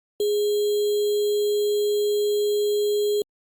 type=tone with sample-and-hold; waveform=sine; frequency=415.3 Hz; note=G#4; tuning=in tune; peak=-19 dBFS; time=0.2-3.22 s; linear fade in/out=2 ms; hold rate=3675 Hz; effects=Opus 48 kbps